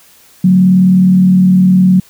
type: tone with frequency modulation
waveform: sine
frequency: 185 Hz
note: F#3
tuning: in tune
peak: -4 dBFS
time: 0.44-2 s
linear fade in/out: 5 ms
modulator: 39.5 Hz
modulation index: 0.4
effects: white hiss -44 dBFS RMS until 2.09 s